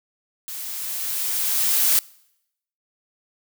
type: noise with level ramp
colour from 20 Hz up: blue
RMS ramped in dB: -33 to -17 dBFS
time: 0.48-1.99 s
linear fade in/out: 0 ms
effects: noise-tail reverb RT60 0.8 s tail -24 dB re dry